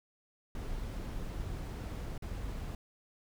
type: noise with dropouts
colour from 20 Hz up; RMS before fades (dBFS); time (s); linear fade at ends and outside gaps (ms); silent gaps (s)
brown; -39; 0.55-2.75; 2; 2.179-2.222
effects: none